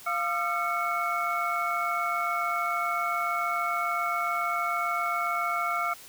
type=tone cluster; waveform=sine; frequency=696 / 1210 / 1357 / 2209 Hz; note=F5 / D#6 / E6 / C#7; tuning=-6 / -49 / +50 / -7 cents; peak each=-32 / -32 / -29 / -33 dBFS; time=0.06-5.94 s; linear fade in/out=10 ms; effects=white hiss -48 dBFS RMS until 6.08 s